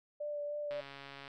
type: tone with vibrato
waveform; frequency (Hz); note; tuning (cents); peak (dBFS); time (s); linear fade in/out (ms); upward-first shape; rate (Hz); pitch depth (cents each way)
sine; 587.3; D5; 0; -36; 0.2-0.81; 10; sine; 3.3; 14
type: click train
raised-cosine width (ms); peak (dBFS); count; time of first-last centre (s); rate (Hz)
0.3; -32; 80; 0.71-1.278; 139
effects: none